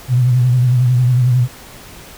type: tone with vibrato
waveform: sine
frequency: 124.7 Hz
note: B2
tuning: 17 cents sharp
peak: -9 dBFS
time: 0.08-1.48 s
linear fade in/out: 50 ms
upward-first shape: sine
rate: 11 Hz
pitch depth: 58 cents each way
effects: pink hiss -37 dBFS RMS until 2.17 s